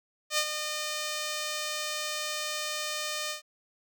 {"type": "tone with ADSR envelope", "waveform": "5% pulse", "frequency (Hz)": 608, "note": "D#5", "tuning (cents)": -40, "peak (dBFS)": -12, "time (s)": [0.3, 3.42], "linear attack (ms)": 79, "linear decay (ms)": 67, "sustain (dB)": -8, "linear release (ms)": 120, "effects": []}